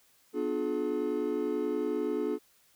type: chord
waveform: triangle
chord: B diminished seventh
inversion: none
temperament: just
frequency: 246.9 / 296.3 / 355.6 / 426.7 Hz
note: B3 / D4 / F4 / Ab4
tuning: 0 / +15 / +31 / +47 cents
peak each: -35 / -32 / -33 / -30 dBFS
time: 0.33-2.39 s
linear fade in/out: 50 ms
effects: white hiss -65 dBFS RMS until 2.75 s